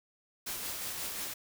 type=noise with tremolo; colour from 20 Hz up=white; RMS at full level=-37 dBFS; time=0.46-1.34 s; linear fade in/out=10 ms; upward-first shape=sine; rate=5.6 Hz; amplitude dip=30%; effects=none